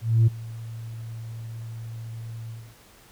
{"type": "tone with ADSR envelope", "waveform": "sine", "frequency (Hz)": 113.7, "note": "A#2", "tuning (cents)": -43, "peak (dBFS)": -11, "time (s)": [0.01, 2.75], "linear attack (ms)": 260, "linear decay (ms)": 17, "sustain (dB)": -22, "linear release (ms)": 250, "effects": ["tanh soft clip ceiling -12 dBFS", "pink hiss -53 dBFS RMS until 3.11 s"]}